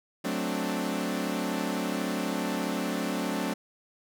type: chord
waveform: sawtooth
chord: D dominant seventh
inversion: first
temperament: equal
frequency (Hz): 185 / 220 / 261.6 / 293.7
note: F#3 / A3 / C4 / D4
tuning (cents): 0 / 0 / 0 / 0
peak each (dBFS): -30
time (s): 0.24-3.54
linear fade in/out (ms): 10
effects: none